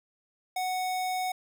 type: tone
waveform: square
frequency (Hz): 740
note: F#5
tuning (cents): 0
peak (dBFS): -29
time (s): 0.56-1.32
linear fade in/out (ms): 5
effects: none